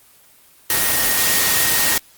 sine tone in noise, 1864.7 Hz, A#6, in tune, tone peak -25 dBFS, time 0.7-1.98 s, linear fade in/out 2 ms, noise white, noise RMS -17 dBFS, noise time 0.7-1.98 s, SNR -11 dB, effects white hiss -50 dBFS RMS until 2.17 s + Opus 24 kbps

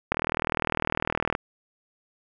click train, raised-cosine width 0.5 ms, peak -9 dBFS, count 50, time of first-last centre 0.12-1.351 s, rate 39.8 Hz, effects none

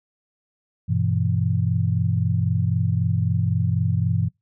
sine chord, E minor, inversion first, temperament equal with one note detuned, 98 / 121.84 / 164.81 Hz, G2 / B2 / E3, 0 / -23 / 0 cents, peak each -22 / -23 / -24 dBFS, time 0.88-4.29 s, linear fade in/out 20 ms, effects noise-tail reverb RT60 0.2 s tail -24 dB re dry

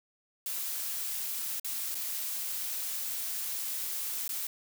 blue noise with dropouts, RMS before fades -35 dBFS, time 0.46-4.47 s, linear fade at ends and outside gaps 2 ms, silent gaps 1.598-1.645 / 1.946-1.952 / 4.279-4.291 s, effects none

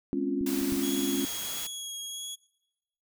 sine chord, Db major seventh, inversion second, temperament equal with one note detuned, 207.7 / 257.4 / 277.2 / 349.2 Hz, Ab3 / C4 / Db4 / F4, 0 / -28 / 0 / 0 cents, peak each -35 / -34 / -29 / -33 dBFS, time 0.13-1.25 s, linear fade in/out 0 ms
clicks, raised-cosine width 5 ms, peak -30 / -34 / -26 / -36 dBFS, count 4, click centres 0.411 / 0.614 / 0.723 / 0.765 s
white noise, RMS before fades -37 dBFS, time 0.46-1.67 s, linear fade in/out 5 ms
20% pulse tone with vibrato, 3322 Hz, G#7, in tune, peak -30 dBFS, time 0.82-2.36 s, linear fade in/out 20 ms, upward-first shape sine, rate 1.5 Hz, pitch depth 13 cents each way
effects noise-tail reverb RT60 1.0 s tail -25 dB re dry

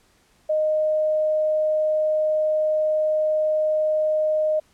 sine tone, 618 Hz, D#5, 12 cents flat, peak -18 dBFS, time 0.49-4.6 s, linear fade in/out 10 ms, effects pink hiss -60 dBFS RMS until 4.73 s + low-pass 11000 Hz 12 dB/octave

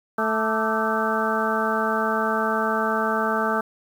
harmonic tone with a mistuned harmonic, 220 Hz, A3, in tune, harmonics 1 / 2 / 3 / 4 / 5 / 6 / 7, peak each -28 / -28 / -28 / -28 / -28 / -28 / -28 dBFS, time 0.18-3.61 s, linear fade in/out 5 ms, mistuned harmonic 5, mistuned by +110 cents, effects 8-bit

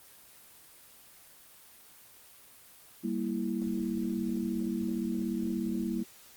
sine chord, E diminished, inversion first, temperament equal, 196 / 233.1 / 329.6 Hz, G3 / Bb3 / E4, 0 / 0 / 0 cents, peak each -34 / -33 / -35 dBFS, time 3.03-6.04 s, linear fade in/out 20 ms, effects white hiss -55 dBFS RMS until 6.36 s + Opus 24 kbps

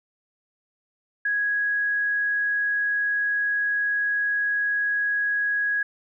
sine tone, 1661.2 Hz, G#6, in tune, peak -21 dBFS, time 1.25-5.83 s, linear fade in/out 5 ms, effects none

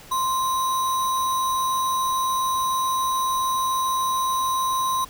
sine tone with sample-and-hold, 1046.5 Hz, C6, in tune, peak -20 dBFS, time 0.11-5.05 s, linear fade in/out 10 ms, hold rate 4900 Hz, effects pink hiss -45 dBFS RMS until 5.09 s

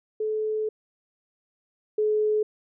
sine tone pair in turn, 432.1 / 426.6 Hz, A4 / G#4, -31 / +46 cents, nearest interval unison, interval 23 cents, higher first, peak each -24 / -20 dBFS, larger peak second, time 0.2-0.69 / 1.98-2.43 s, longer first, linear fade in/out 5 ms, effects none

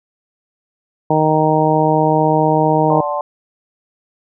harmonic tone, 155.56 Hz, D#3, in tune, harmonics 1 / 2 / 3 / 4 / 5 / 6, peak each -18 / -18 / -18 / -18 / -18 / -18 dBFS, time 1.1-3.01 s, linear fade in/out 5 ms
sine chord, D dominant seventh, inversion none, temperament equal with one note detuned, 584.3 / 740 / 880 / 1046.5 Hz, D5 / F#5 / A5 / C6, -9 / 0 / 0 / 0 cents, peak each -21 / -25 / -23 / -23 dBFS, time 2.9-3.21 s, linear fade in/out 2 ms
effects none

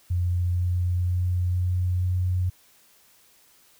sine tone with pitch steps, 88.6 / 89.16 / 89.73 / 90.31 / 90.88 Hz, F2 / F2 / F2 / F#2 / F#2, +25 / +36 / +47 / -41 / -31 cents, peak -21 dBFS, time 0.1-2.5 s, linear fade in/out 10 ms, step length 480 ms, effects white hiss -58 dBFS RMS until 3.79 s

